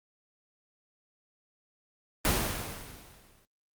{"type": "noise with exponential decay", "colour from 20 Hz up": "pink", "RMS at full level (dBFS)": -24, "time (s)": [2.25, 3.45], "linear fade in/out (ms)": 0, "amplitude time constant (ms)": 260, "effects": ["noise-tail reverb RT60 0.1 s tail -26 dB re dry", "Opus 24 kbps"]}